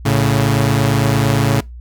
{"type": "tone pair together", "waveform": "sawtooth", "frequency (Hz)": [110.6, 139.35], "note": ["A2", "C#3"], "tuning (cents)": [9, 9], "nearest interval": "major third", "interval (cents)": 400, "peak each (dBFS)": -11, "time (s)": [0.05, 1.61], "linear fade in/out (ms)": 10, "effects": ["noise-tail reverb RT60 0.2 s tail -23 dB re dry", "added 60 Hz sine -30 dBFS peak until 1.8 s"]}